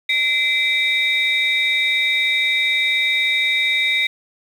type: tone cluster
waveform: sine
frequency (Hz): 2054 / 2326 / 3741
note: C7 / D7 / A#7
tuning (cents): -33 / -17 / +5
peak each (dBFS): -19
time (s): 0.09-4.07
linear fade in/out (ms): 5
effects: tanh soft clip ceiling -9 dBFS + 7-bit